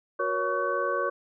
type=tone cluster; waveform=sine; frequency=365.7 / 475.9 / 559 / 1125 / 1516 Hz; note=F#4 / A#4 / C#5 / C#6 / F#6; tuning=-20 / +36 / +14 / +25 / +42 cents; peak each=-34 / -32 / -30 / -29 / -33 dBFS; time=0.19-1.1 s; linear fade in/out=10 ms; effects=none